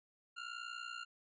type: ring-modulated tone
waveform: 25% pulse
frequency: 1396.9 Hz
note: F6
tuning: in tune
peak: -37 dBFS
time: 0.36-1.05 s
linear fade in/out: 20 ms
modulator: 30.2 Hz
effects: resampled to 16000 Hz